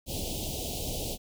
pink band-stop noise, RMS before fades -34 dBFS, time 0.06-1.18 s, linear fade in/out 50 ms, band 760 to 2800 Hz, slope 48 dB/octave, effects none

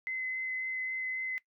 sine tone with vibrato, 2044 Hz, C7, 41 cents flat, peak -32 dBFS, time 0.07-1.38 s, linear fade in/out 0 ms, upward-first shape sine, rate 3.7 Hz, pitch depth 9 cents each way, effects noise-tail reverb RT60 0.1 s tail -19 dB re dry

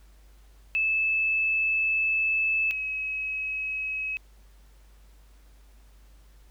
sine tone pair in turn, 2617 / 2559 Hz, E7 / D#7, -13 / +48 cents, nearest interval unison, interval 39 cents, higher first, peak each -22 / -28 dBFS, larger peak first, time 0.75-2.71 / 2.71-4.17 s, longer first, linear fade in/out 0 ms, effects added 50 Hz sine -51 dBFS peak until 6.5 s + pink hiss -63 dBFS RMS until 6.5 s

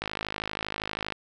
click train, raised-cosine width 0.3 ms, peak -14 dBFS, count 59, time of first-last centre 0.02-1.123 s, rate 52.6 Hz, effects none

